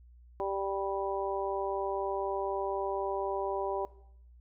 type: harmonic tone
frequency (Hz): 196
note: G3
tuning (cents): 0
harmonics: 2 / 3 / 4 / 5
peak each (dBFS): -34 / -36 / -37 / -38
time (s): 0.4-3.85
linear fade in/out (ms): 0
effects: noise-tail reverb RT60 0.7 s tail -18 dB re dry + added 60 Hz sine -53 dBFS peak until 4.4 s